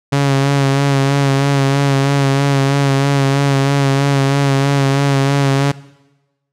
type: tone with vibrato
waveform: sawtooth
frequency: 138.59 Hz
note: C#3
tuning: in tune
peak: -7 dBFS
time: 0.12-5.72 s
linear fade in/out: 10 ms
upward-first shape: sine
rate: 3.1 Hz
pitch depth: 31 cents each way
effects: noise-tail reverb RT60 1.0 s tail -19 dB re dry + low-pass 8000 Hz 12 dB/octave